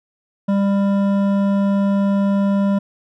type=tone with hard clipping; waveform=sine; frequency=198.7 Hz; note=G3; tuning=24 cents sharp; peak=-16 dBFS; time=0.48-2.79 s; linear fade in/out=10 ms; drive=11 dB; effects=none